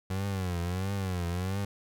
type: tone with vibrato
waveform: 30% pulse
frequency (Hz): 92.5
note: F#2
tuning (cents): 0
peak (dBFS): -27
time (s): 0.1-1.65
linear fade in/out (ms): 5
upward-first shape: triangle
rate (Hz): 1.5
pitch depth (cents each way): 150
effects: none